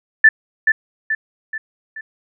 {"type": "tone with echo", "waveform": "sine", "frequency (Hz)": 1760, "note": "A6", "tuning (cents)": 0, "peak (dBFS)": -4, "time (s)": [0.24, 0.29], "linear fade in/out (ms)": 5, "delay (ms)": 430, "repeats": 4, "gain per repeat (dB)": -6, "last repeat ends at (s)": 2.01, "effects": []}